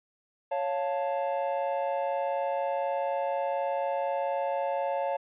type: chord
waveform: triangle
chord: Db augmented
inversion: none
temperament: equal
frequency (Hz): 554.4 / 698.5 / 880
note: Db5 / F5 / A5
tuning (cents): 0 / 0 / 0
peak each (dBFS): -28 / -31 / -31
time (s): 0.51-5.17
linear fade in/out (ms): 10
effects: resampled to 8000 Hz